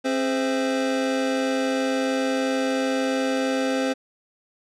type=tone cluster; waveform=square; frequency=267 / 416.1 / 519 / 660 Hz; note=C4 / G#4 / C5 / E5; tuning=+35 / +3 / -14 / +2 cents; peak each=-25 / -34 / -26 / -34 dBFS; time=0.04-3.94 s; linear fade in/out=20 ms; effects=low-pass 7000 Hz 12 dB/octave